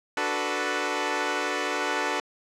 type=chord; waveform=10% pulse; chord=B minor seventh; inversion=first; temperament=equal; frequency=293.7 / 370 / 440 / 493.9 Hz; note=D4 / F#4 / A4 / B4; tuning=0 / 0 / 0 / 0 cents; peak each=-23 dBFS; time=0.17-2.2 s; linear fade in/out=2 ms; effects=low-pass 6000 Hz 12 dB/octave